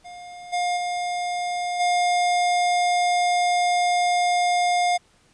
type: tone with level steps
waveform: square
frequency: 710 Hz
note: F5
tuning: 28 cents sharp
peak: -38 / -22 / -25 / -19 dBFS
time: 0.04-4.98 s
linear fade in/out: 20 ms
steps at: 0.52 / 0.76 / 1.79 s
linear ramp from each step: 20 ms
effects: pink hiss -59 dBFS RMS until 5.33 s + resampled to 22050 Hz